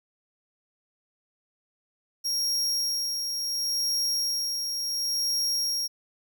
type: tone with tremolo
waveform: 40% pulse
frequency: 5588 Hz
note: F8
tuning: in tune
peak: -23 dBFS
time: 2.24-5.88 s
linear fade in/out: 20 ms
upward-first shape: sine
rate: 0.71 Hz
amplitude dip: 40%
effects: none